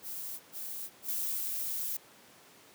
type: noise bursts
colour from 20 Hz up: violet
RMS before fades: -40 dBFS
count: 3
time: 0.02-1.4 s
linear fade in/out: 50 ms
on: 380 ms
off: 120 ms
type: noise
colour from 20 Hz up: violet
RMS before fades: -35 dBFS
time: 1.08-1.97 s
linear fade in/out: 5 ms
effects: pink hiss -57 dBFS RMS until 2.74 s + high-pass 200 Hz 12 dB/octave